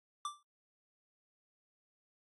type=tone with exponential decay; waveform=square; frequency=1174.7 Hz; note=D6; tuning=in tune; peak=-34 dBFS; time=0.25-0.43 s; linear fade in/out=2 ms; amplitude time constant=37 ms; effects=AAC 32 kbps